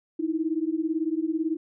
sine beating tone pair, 311.1 / 329.1 Hz, D#4 / E4, 0 / -3 cents, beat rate 18 Hz, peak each -27 dBFS, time 0.19-1.57 s, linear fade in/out 10 ms, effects none

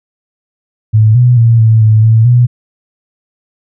sine tone with pitch steps, 108.9 / 123.3 / 115.5 / 111.5 / 109 / 111.9 / 122.1 Hz, A2 / B2 / A#2 / A2 / A2 / A2 / B2, -17 / -2 / -16 / +23 / -16 / +30 / -19 cents, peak -3 dBFS, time 0.93-2.47 s, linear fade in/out 20 ms, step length 220 ms, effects none

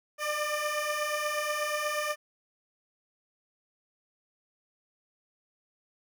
15% pulse beating tone pair, 593 / 601.3 Hz, D5 / D5, +17 / +41 cents, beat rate 8.3 Hz, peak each -28 / -24 dBFS, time 0.18-2.16 s, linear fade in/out 50 ms, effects none

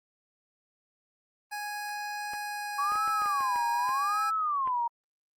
25% pulse tone with pitch glide, 830 to 820.9 Hz, G#5 to G#5, -1 to -20 cents, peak -30 dBFS, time 1.51-4.31 s, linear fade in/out 20 ms, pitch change -19 cents, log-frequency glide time 2.35-3.41 s
clicks, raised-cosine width 0.5 ms, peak -27 dBFS, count 10, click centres 2.335 / 2.92 / 2.956 / 3.077 / 3.219 / 3.259 / 3.407 / 3.559 / 3.891 / 4.675 s
sine tone with vibrato, 1108.7 Hz, C#6, in tune, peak -26 dBFS, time 2.78-4.88 s, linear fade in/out 10 ms, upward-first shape sine, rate 0.83 Hz, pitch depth 290 cents each way
effects Opus 24 kbps

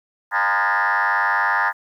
sine tone with frequency modulation, 1322 Hz, E6, 5 cents sharp, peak -15 dBFS, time 0.31-1.73 s, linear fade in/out 50 ms, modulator 99.9 Hz, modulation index 5.2, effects tanh soft clip ceiling -12 dBFS + 9-bit

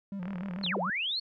triangle tone with vibrato, 187.5 Hz, F#3, 23 cents sharp, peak -32 dBFS, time 0.12-0.9 s, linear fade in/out 2 ms, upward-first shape square, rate 6.7 Hz, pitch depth 95 cents each way
click train, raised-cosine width 0.5 ms, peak -28 dBFS, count 18, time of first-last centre 0.23-0.664 s, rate 39.2 Hz
sine linear two-way sweep, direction down then up, 4435 to 329.6 to 4435 Hz, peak -29 dBFS, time 0.63-1.2 s, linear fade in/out 10 ms, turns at 0.77 s
effects none

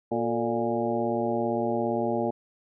harmonic tone with a mistuned harmonic, 117.7 Hz, A#2, 17 cents sharp, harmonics 1 / 2 / 3 / 4 / 5 / 6 / 7, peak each -38 / -30 / -30 / -32 / -31 / -34 / -33 dBFS, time 0.11-2.31 s, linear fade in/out 10 ms, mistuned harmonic 4, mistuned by -77 cents, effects none

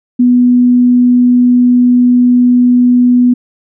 sine tone, 246.3 Hz, B3, 5 cents flat, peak -4 dBFS, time 0.19-3.34 s, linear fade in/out 10 ms, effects none

